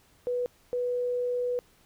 sine tone bursts at uneven times, 491.7 Hz, B4, 8 cents flat, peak -26 dBFS, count 2, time 0.27-0.46 / 0.73-1.59 s, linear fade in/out 0 ms, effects pink hiss -62 dBFS RMS until 1.85 s

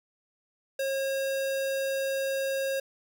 square tone, 541 Hz, C#5, 42 cents flat, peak -28 dBFS, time 0.79-2.8 s, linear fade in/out 5 ms, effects none

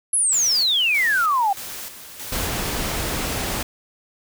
sine exponential sweep, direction down, 11120 to 763 Hz, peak -16 dBFS, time 0.13-1.53 s, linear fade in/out 5 ms
white noise with tremolo, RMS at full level -33 dBFS, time 0.32-2.47 s, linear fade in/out 5 ms, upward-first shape square, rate 1.6 Hz, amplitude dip 55%
pink noise, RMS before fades -25 dBFS, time 2.32-3.63 s, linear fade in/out 5 ms
effects none

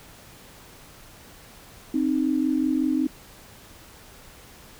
sine tone pair together, 262.8 / 308.2 Hz, C4 / D#4, +8 / -16 cents, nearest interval minor third, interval 276 cents, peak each -23 dBFS, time 1.94-3.07 s, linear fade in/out 5 ms, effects pink hiss -48 dBFS RMS until 4.79 s

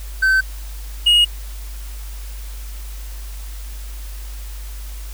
triangle tone pair in turn, 1539 / 2877 Hz, G6 / F#7, -32 / -49 cents, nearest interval major seventh, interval 1083 cents, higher second, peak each -10 / -8 dBFS, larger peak second, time 0.22-0.41 / 1.06-1.25 s, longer neither, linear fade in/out 10 ms, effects added 50 Hz sine -28 dBFS peak until 5.13 s + white hiss -41 dBFS RMS until 5.13 s

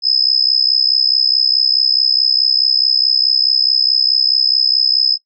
sine tone with amplitude modulation, 5100 Hz, D#8, 42 cents sharp, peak -6 dBFS, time 0.02-5.18 s, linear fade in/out 50 ms, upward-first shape sine, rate 64.7 Hz, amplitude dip 90%, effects noise-tail reverb RT60 0.1 s tail -21 dB re dry

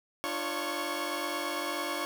15% pulse tone cluster, 299 / 346.8 / 556 / 1103 Hz, D4 / F4 / C#5 / C#6, +31 / -12 / +5 / -9 cents, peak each -31 dBFS, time 0.24-2.05 s, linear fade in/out 0 ms, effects none

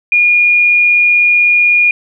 sine tone, 2432 Hz, D#7, 40 cents flat, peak -6 dBFS, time 0.12-1.91 s, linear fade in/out 2 ms, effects none

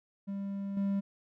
triangle tone with level steps, 198 Hz, G3, 18 cents sharp, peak -32 / -26 dBFS, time 0.27-1.01 s, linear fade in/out 20 ms, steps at 0.77 s, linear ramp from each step 2 ms, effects none

